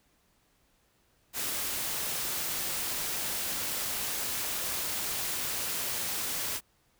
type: noise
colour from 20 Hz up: white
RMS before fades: -33 dBFS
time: 1.33-6.61 s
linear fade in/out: 50 ms
effects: pink hiss -69 dBFS RMS until 6.99 s